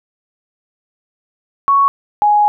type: tone pair in turn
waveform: sine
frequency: 1112 / 833.1 Hz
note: C#6 / G#5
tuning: +5 / +5 cents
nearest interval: perfect fourth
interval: 500 cents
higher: first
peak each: -8 dBFS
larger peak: neither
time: 1.68-1.88 / 2.22-2.48 s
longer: second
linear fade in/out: 0 ms
effects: none